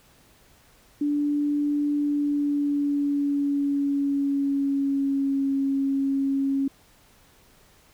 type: tone with pitch glide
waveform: sine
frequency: 291.7 to 273.7 Hz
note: D4 to C#4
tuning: -12 to -22 cents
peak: -21 dBFS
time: 1.01-6.68 s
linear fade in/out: 5 ms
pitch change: -110 cents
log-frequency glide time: 1.95-5.54 s
effects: pink hiss -57 dBFS RMS until 7.93 s